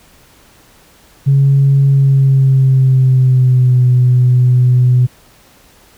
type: tone with pitch glide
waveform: sine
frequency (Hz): 138 to 125.09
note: C#3 to B2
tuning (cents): -7 to +23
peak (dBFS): -5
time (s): 1.26-5.07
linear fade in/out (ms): 20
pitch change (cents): -170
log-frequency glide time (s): 1.88-3.85
effects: tanh soft clip ceiling -2 dBFS + pink hiss -46 dBFS RMS until 5.97 s